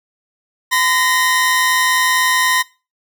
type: tone pair together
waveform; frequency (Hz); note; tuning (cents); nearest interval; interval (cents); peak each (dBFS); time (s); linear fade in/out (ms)
sawtooth; 1017.5 / 1864; C6 / A#6; -49 / -1; minor seventh; 1048; -12; 0.71-2.63; 20
effects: noise-tail reverb RT60 0.3 s tail -21 dB re dry